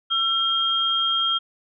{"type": "tone pair together", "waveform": "sine", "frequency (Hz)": [1345, 3221], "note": ["E6", "G7"], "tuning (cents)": [34, 46], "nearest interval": "octave + minor third", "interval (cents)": 1512, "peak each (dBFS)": [-25, -20], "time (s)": [0.1, 1.39], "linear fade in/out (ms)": 20, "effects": []}